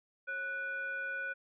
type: tone with frequency modulation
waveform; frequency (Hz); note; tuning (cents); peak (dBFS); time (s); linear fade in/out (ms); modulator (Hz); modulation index
sine; 1480; F#6; 0; -35; 0.27-1.34; 20; 937; 0.48
effects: none